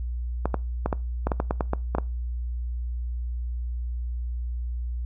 clicks, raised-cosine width 1 ms, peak -10 dBFS, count 12, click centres 0.456 / 0.543 / 0.86 / 0.928 / 1.27 / 1.318 / 1.401 / 1.509 / 1.608 / 1.734 / 1.95 / 1.984 s, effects noise-tail reverb RT60 0.3 s tail -23 dB re dry + added 60 Hz sine -27 dBFS peak until 5.05 s

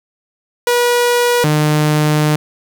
sawtooth tone pair in turn, 483.6 / 151.53 Hz, B4 / D#3, -36 / -45 cents, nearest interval octave + minor sixth, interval 2009 cents, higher first, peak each -7 / -7 dBFS, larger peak neither, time 0.67-1.44 / 1.44-2.36 s, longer second, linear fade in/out 2 ms, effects none

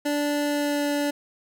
25% pulse tone with pitch glide, 291.9 to 289.5 Hz, D4 to D4, -10 to -25 cents, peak -19 dBFS, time 0.05-1.11 s, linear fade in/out 10 ms, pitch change -15 cents, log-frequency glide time 0.43-0.87 s, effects none

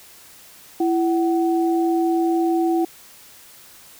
sine tone pair together, 334.2 / 750.3 Hz, E4 / F#5, +24 / +24 cents, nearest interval octave + major second, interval 1400 cents, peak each -17 / -24 dBFS, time 0.8-2.85 s, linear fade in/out 5 ms, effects white hiss -46 dBFS RMS until 3.99 s

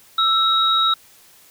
sine tone pair together, 1324 / 3808 Hz, E6 / A#7, +7 / +36 cents, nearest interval octave + tritone, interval 1829 cents, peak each -17 dBFS, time 0.18-0.94 s, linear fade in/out 5 ms, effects white hiss -50 dBFS RMS until 1.5 s

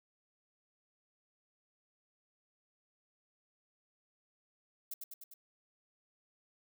violet noise with echo, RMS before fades -41 dBFS, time 4.91-4.94 s, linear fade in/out 5 ms, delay 100 ms, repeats 4, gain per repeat -3 dB, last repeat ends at 5.34 s, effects none

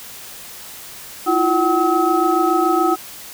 sine tone cluster, 325.7 / 352.7 / 756 / 1283 Hz, E4 / F4 / F#5 / E6, -21 / +17 / +37 / -47 cents, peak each -19 dBFS, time 1.26-2.96 s, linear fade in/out 20 ms, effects white hiss -36 dBFS RMS until 3.33 s

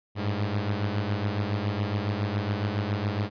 sawtooth beating tone pair, 100.2 / 107.4 Hz, G2 / A2, +38 / -41 cents, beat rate 7.2 Hz, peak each -24 / -26 dBFS, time 0.15-3.3 s, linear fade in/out 50 ms, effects resampled to 11025 Hz

